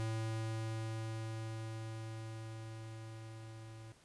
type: tone with level ramp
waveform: square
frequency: 111.4 Hz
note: A2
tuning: 22 cents sharp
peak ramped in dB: -36 to -50 dBFS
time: 0-3.92 s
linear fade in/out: 0 ms
effects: pink hiss -65 dBFS RMS until 4.04 s + resampled to 24000 Hz